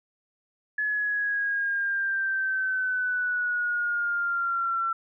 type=exponential sweep; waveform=sine; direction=down; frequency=1708 to 1344 Hz; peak=-24 dBFS; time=0.78-4.93 s; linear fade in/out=5 ms; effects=none